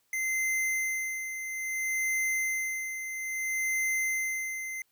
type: tone with tremolo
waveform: square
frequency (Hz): 2073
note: C7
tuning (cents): -17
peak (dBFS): -27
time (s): 0.13-4.82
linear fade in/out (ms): 2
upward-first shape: sine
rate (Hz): 0.6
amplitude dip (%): 60
effects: white hiss -72 dBFS RMS until 4.91 s